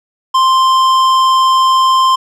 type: tone with tanh clipping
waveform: sine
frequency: 1046.5 Hz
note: C6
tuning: in tune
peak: -9 dBFS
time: 0.34-2.16 s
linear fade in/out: 10 ms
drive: 13 dB
effects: none